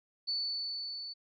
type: tone with level ramp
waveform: sine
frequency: 4479 Hz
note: C#8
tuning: 17 cents sharp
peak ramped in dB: -30 to -40 dBFS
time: 0.27-1.14 s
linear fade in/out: 20 ms
effects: none